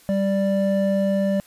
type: tone pair together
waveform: triangle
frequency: 196.2 / 587.9 Hz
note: G3 / D5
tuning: +2 / +2 cents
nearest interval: octave + perfect fifth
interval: 1900 cents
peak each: -18 / -20 dBFS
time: 0.09-1.4 s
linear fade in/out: 0 ms
effects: white hiss -52 dBFS RMS until 1.46 s + resampled to 32000 Hz